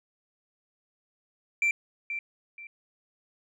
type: tone with echo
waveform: sine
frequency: 2349 Hz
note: D7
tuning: in tune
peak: -19 dBFS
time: 1.62-1.71 s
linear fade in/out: 2 ms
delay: 480 ms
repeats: 2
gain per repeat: -11 dB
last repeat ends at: 2.67 s
effects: tanh soft clip ceiling -21 dBFS